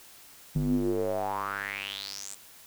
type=tone with band-pass filter sweep; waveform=square; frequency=49.61 Hz; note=G1; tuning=21 cents sharp; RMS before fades=-31 dBFS; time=0.55-2.35 s; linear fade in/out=10 ms; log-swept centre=170 to 8200 Hz; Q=5.9; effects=white hiss -52 dBFS RMS until 2.66 s